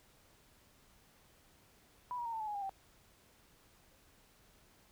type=tone with pitch steps; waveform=sine; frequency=987.8 / 954.7 / 922.7 / 891.8 / 861.9 / 833 / 805.1 / 778.2 Hz; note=B5 / A#5 / A#5 / A5 / A5 / G#5 / G5 / G5; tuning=0 / +41 / -18 / +23 / -36 / +5 / +46 / -13 cents; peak=-37 dBFS; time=2.11-2.694 s; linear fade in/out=0 ms; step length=73 ms; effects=pink hiss -66 dBFS RMS until 4.91 s